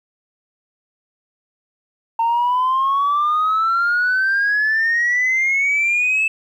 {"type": "exponential sweep", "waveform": "sine", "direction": "up", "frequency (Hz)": [908, 2634], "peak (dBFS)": -13, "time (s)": [2.19, 6.28], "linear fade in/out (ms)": 5, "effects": ["tanh soft clip ceiling -12 dBFS", "9-bit"]}